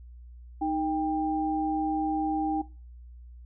sine tone pair together, 310.9 / 793 Hz, D#4 / G5, -1 / +20 cents, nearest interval octave + major third, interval 1621 cents, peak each -28 dBFS, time 0.61-2.62 s, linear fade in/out 10 ms, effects noise-tail reverb RT60 0.3 s tail -18 dB re dry + added 60 Hz sine -44 dBFS peak until 3.45 s

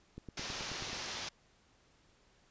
click train, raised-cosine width 3 ms, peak -32 dBFS, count 8, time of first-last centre 0.18-0.931 s, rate 9.32 Hz
white low-pass noise, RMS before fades -42 dBFS, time 0.37-1.29 s, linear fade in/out 5 ms, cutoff 6300 Hz, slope 48 dB/octave
effects pink hiss -68 dBFS RMS until 2.5 s + resampled to 16000 Hz

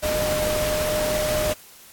sine tone in noise, 610 Hz, D#5, 34 cents flat, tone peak -22 dBFS, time 0.02-1.54 s, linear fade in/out 20 ms, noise pink, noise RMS -27 dBFS, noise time 0.02-1.54 s, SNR +2 dB, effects white hiss -47 dBFS RMS until 1.92 s + AAC 64 kbps

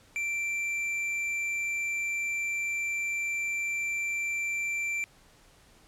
sine tone with tanh clipping, 2349 Hz, D7, in tune, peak -30 dBFS, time 0.16-5.04 s, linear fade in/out 0 ms, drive 8 dB, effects pink hiss -59 dBFS RMS until 5.87 s + low-pass 11000 Hz 12 dB/octave

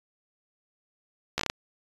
slowing click train, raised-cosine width 0.2 ms, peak -9 dBFS, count 6, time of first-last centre 1.38-1.499 s, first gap 14 ms, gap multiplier 1.27, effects resampled to 24000 Hz

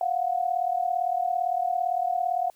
sine tone pair together, 698.5 / 736.2 Hz, F5 / F#5, 0 / -9 cents, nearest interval minor second, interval 91 cents, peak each -26 dBFS, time 0.01-2.5 s, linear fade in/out 2 ms, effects white hiss -63 dBFS RMS until 2.55 s

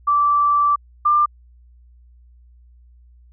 sine tone pair in turn, 1165 / 1191.5 Hz, D6 / D6, -14 / +25 cents, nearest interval unison, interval 39 cents, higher second, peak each -13 / -12 dBFS, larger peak second, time 0.07-0.76 / 1.05-1.26 s, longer first, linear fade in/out 10 ms, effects added 60 Hz sine -46 dBFS peak until 3.32 s

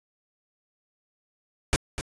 pink noise with echo, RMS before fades -21 dBFS, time 1.73-1.76 s, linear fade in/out 0 ms, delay 250 ms, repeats 1, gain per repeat -10 dB, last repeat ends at 2.01 s, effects resampled to 22050 Hz

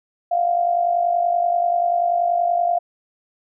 sine tone with amplitude modulation, 696 Hz, F5, 6 cents flat, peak -13 dBFS, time 0.31-2.79 s, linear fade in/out 10 ms, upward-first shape sine, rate 50.4 Hz, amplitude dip 65%, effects none

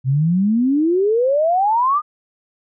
sine exponential sweep, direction up, 126 to 1244.5 Hz, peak -13 dBFS, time 0.04-2.02 s, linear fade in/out 50 ms, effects none

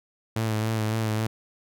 sawtooth tone with vibrato, 110 Hz, A2, in tune, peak -20 dBFS, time 0.36-1.27 s, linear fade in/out 5 ms, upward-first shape sine, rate 3.6 Hz, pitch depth 33 cents each way, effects none

